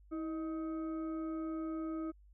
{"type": "tone with frequency modulation", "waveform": "sine", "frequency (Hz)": 321.9, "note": "E4", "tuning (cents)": -41, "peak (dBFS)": -36, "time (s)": [0.11, 2.12], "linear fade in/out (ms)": 20, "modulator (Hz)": 943, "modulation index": 0.46, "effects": ["added 50 Hz sine -58 dBFS peak until 2.33 s"]}